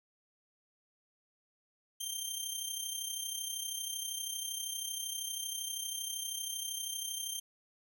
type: tone with amplitude modulation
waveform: 15% pulse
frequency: 3156 Hz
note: G7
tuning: 11 cents sharp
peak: -27 dBFS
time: 2-7.4 s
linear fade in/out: 10 ms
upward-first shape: sine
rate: 32.7 Hz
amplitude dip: 55%
effects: none